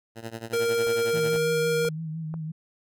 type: tone with tremolo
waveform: 10% pulse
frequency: 114.2 Hz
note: A#2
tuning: 35 cents flat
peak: -23 dBFS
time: 0.15-1.39 s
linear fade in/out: 50 ms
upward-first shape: triangle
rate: 11 Hz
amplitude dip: 95%
type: tone with pitch glide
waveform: square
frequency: 466.2 to 470.3 Hz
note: A#4 to A#4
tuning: 0 to +15 cents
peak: -23 dBFS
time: 0.53-1.89 s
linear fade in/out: 5 ms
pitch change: +15 cents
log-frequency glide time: 1.31-1.42 s
type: click train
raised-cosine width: 1 ms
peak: -26 dBFS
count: 4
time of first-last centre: 0.87-2.341 s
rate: 2.04 Hz
type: tone with vibrato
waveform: sine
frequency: 159.4 Hz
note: D#3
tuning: 42 cents sharp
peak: -30 dBFS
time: 1.13-2.52 s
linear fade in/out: 10 ms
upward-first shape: sine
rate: 5.9 Hz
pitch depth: 45 cents each way
effects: none